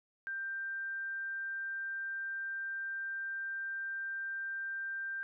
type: tone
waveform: sine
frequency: 1575 Hz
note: G6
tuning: 8 cents sharp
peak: -36 dBFS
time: 0.27-5.23 s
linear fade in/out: 0 ms
effects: none